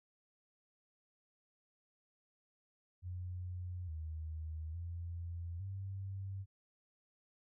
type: tone with pitch steps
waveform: sine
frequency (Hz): 89.9 / 79 / 85.6 / 96.9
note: F#2 / D#2 / F2 / G2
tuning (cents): -49 / +27 / -34 / -20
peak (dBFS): -40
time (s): 3.02-6.46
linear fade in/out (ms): 50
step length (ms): 860
effects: none